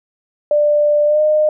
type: tone with pitch glide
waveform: sine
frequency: 592 to 610.8 Hz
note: D5 to D#5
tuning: +14 to -32 cents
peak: -10 dBFS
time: 0.51-1.49 s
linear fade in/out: 2 ms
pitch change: +54 cents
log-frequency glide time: 1.06-1.21 s
effects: none